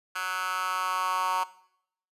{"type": "tone with high-pass filter sweep", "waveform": "10% pulse", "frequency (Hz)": 185, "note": "F#3", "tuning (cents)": 0, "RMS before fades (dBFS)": -29, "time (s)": [0.15, 1.44], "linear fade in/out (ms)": 10, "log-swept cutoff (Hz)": [1500, 1000], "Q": 4.5, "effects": ["noise-tail reverb RT60 0.7 s tail -18 dB re dry", "resampled to 32000 Hz"]}